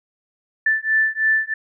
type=beating tone pair; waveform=sine; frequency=1760 / 1763.1 Hz; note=A6 / A6; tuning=0 / +3 cents; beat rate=3.1 Hz; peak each=-19 dBFS; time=0.66-1.54 s; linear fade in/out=5 ms; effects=none